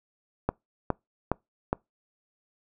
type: click train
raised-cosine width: 1 ms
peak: -10 dBFS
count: 4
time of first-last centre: 0.49-1.73 s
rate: 2.42 Hz
effects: noise-tail reverb RT60 0.2 s tail -26 dB re dry